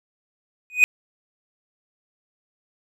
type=tone with exponential growth; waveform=triangle; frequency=2490 Hz; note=D#7; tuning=1 cent sharp; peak=-5 dBFS; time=0.7-0.84 s; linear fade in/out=0 ms; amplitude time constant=29 ms; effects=none